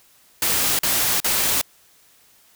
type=noise bursts; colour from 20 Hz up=white; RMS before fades=-20 dBFS; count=3; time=0.42-1.614 s; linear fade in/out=2 ms; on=370 ms; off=42 ms; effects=white hiss -55 dBFS RMS until 2.55 s